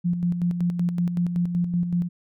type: tone with tremolo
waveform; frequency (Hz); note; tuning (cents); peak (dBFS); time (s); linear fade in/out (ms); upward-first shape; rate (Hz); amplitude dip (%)
sine; 174.61; F3; 0; -19; 0.04-2.09; 20; square; 5.3; 50
effects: none